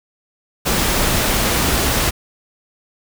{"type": "noise", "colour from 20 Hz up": "pink", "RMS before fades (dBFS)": -17, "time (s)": [0.65, 2.11], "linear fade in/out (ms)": 20, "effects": []}